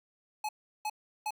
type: tone bursts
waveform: square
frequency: 851 Hz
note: G#5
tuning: 42 cents sharp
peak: -32 dBFS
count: 3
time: 0.44-1.307 s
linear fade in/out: 5 ms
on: 49 ms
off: 360 ms
effects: none